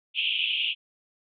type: band-pass noise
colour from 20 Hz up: white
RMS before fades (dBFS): -27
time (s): 0.14-0.75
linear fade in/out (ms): 50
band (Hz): 2500 to 3300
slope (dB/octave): 96
effects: none